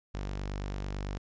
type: tone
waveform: sawtooth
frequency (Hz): 49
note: G1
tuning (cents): 0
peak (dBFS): -30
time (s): 0.14-1.18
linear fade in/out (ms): 10
effects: resampled to 16000 Hz + 12-bit